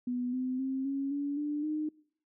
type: tone with pitch steps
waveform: sine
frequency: 246.9 / 255.9 / 265.2 / 274.9 / 284.9 / 295.3 / 306.1 Hz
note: B3 / C4 / C4 / C#4 / C#4 / D4 / D#4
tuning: 0 / -38 / +23 / -14 / +48 / +10 / -28 cents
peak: -30 dBFS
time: 0.07-1.89 s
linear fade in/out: 5 ms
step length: 260 ms
effects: noise-tail reverb RT60 0.6 s tail -23 dB re dry